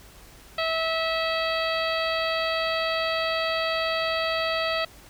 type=harmonic tone; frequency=650 Hz; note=E5; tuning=24 cents flat; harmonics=1 / 2 / 3 / 4 / 5 / 6 / 7; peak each=-27 / -30 / -32 / -33 / -34 / -35 / -35 dBFS; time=0.58-4.85 s; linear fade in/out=5 ms; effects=added 50 Hz sine -53 dBFS peak until 5.09 s + pink hiss -50 dBFS RMS until 5.09 s